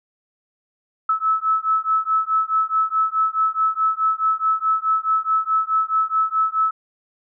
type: beating tone pair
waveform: sine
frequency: 1300 / 1304.7 Hz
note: E6 / E6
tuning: -24 / -18 cents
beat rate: 4.7 Hz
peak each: -20 dBFS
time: 1.09-6.71 s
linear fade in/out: 5 ms
effects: none